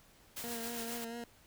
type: noise with tremolo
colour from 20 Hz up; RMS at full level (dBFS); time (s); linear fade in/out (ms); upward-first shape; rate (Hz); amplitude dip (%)
white; -41; 0.36-1.05; 10; triangle; 7.5; 50
type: tone with vibrato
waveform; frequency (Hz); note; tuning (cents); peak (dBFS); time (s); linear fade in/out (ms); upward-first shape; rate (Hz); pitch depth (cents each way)
20% pulse; 233.1; A#3; 0; -36; 0.44-1.24; 0; sine; 4.4; 31
effects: pink hiss -63 dBFS RMS until 1.46 s